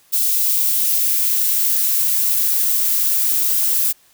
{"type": "noise with high-pass filter sweep", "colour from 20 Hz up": "violet", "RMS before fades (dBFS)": -17, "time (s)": [0.12, 3.93], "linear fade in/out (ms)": 20, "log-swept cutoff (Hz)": [3100, 450], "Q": 0.99, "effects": ["white hiss -54 dBFS RMS until 4.13 s"]}